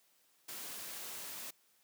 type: noise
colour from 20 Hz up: white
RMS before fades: -45 dBFS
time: 0.48-1.51 s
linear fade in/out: 10 ms
effects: white hiss -71 dBFS RMS until 1.83 s + high-pass 150 Hz 12 dB/octave